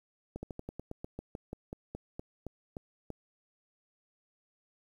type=slowing click train; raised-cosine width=2 ms; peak=-26 dBFS; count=17; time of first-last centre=0.36-3.103 s; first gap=70 ms; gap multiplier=1.11; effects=10-bit